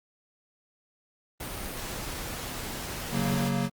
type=noise; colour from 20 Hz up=pink; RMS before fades=-36 dBFS; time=1.4-3.49 s; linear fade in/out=5 ms
type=chord; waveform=square; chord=F# major; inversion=second; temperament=equal; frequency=138.59 / 185 / 233.1 Hz; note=C#3 / F#3 / A#3; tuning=0 / 0 / 0 cents; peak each=-31 dBFS; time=3.11-3.7 s; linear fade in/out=50 ms
effects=Opus 32 kbps